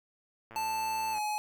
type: click train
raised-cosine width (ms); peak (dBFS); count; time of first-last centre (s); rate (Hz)
0.5; -33; 77; 0.51-1.183; 113
type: tone with pitch glide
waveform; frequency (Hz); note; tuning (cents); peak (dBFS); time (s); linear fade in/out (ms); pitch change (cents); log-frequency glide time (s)
square; 880 to 845.1; A5 to G#5; 0 to +30; -31; 0.56-1.38; 0; -70; 1.12-1.17
effects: 11-bit